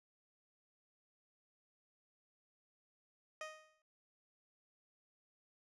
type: tone with exponential decay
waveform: 15% pulse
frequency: 622.3 Hz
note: D#5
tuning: in tune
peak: -35 dBFS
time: 3.41-3.82 s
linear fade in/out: 2 ms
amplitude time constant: 88 ms
effects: low-pass 7000 Hz 12 dB/octave